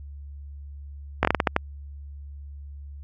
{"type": "slowing click train", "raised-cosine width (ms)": 0.5, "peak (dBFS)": -3, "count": 8, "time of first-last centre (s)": [1.23, 1.564], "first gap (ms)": 19, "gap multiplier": 1.3, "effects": ["added 71 Hz sine -37 dBFS peak until 3.03 s", "AAC 48 kbps"]}